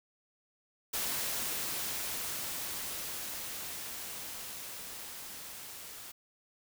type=noise with level ramp; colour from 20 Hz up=white; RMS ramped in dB=-34 to -47 dBFS; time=0.93-6.12 s; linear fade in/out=10 ms; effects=none